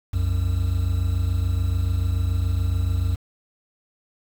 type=tone pair together; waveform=triangle; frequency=64.1 / 91.06 Hz; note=C2 / F#2; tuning=-35 / -27 cents; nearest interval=tritone; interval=608 cents; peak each=-22 / -19 dBFS; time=0.13-3.16 s; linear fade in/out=10 ms; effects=7-bit